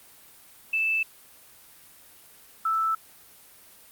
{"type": "tone pair in turn", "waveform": "sine", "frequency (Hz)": [2637, 1318.5], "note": ["E7", "E6"], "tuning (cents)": [0, 0], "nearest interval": "octave", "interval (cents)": 1200, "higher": "first", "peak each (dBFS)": -22, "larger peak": "neither", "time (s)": [[0.73, 1.03], [2.65, 2.95]], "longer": "neither", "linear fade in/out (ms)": 5, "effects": ["white hiss -52 dBFS RMS until 3.91 s", "Opus 32 kbps"]}